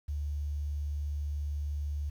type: tone with quantisation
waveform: sine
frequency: 73.1 Hz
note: D2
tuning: 7 cents flat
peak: -31 dBFS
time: 0.08-2.1 s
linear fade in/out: 10 ms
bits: 10
effects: none